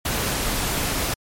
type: noise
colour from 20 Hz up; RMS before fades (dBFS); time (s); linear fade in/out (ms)
pink; -24; 0.05-1.14; 5
effects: MP3 64 kbps